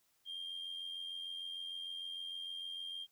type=tone with amplitude modulation; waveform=sine; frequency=3200 Hz; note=G7; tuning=35 cents sharp; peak=-37 dBFS; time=0.25-3.07 s; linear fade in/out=50 ms; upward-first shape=sine; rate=86.6 Hz; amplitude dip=60%; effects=tanh soft clip ceiling -38 dBFS + white hiss -75 dBFS RMS until 3.11 s